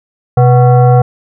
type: tone with frequency modulation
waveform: sine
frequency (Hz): 127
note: B2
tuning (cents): +49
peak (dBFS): -3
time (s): 0.37-1.02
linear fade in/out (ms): 5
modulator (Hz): 617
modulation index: 0.81
effects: none